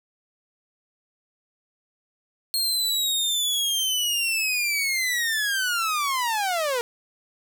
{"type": "linear sweep", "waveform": "sawtooth", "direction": "down", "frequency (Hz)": [4263, 463.4], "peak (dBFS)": -19, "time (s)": [2.54, 6.81], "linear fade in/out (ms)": 0, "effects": []}